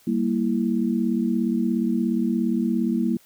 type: chord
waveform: sine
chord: E diminished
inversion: first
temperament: equal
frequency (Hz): 196 / 233.1 / 329.6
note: G3 / Bb3 / E4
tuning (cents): 0 / 0 / 0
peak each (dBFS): -25 / -22 / -27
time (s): 0.07-3.17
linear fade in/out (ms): 5
effects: white hiss -56 dBFS RMS until 3.25 s